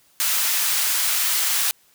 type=high-pass noise; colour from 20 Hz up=white; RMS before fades=-21 dBFS; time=0.2-1.71 s; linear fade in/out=0 ms; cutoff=1100 Hz; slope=12 dB/octave; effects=white hiss -58 dBFS RMS until 1.94 s